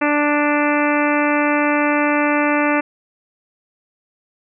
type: harmonic tone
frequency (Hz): 294.1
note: D4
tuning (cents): +3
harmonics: 1 / 2 / 3 / 4 / 5 / 6 / 7 / 8 / 9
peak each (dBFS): -18 / -21 / -23 / -24 / -25 / -26 / -26 / -27 / -28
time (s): 0.01-2.81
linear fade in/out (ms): 10
effects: none